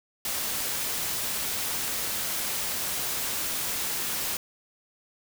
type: noise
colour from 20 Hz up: white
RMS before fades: -30 dBFS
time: 0.25-4.37 s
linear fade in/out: 2 ms
effects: none